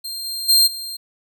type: tone with level steps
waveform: sawtooth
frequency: 4186 Hz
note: C8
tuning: in tune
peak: -24 / -22 / -8 / -25 dBFS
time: 0.04-0.97 s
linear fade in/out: 10 ms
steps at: 0.24 / 0.48 / 0.66 s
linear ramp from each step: 20 ms
effects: none